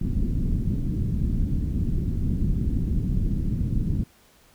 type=low-pass noise; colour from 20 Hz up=pink; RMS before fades=-24 dBFS; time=0.01-4.04 s; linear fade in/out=5 ms; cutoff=250 Hz; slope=24 dB/octave; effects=pink hiss -57 dBFS RMS until 4.54 s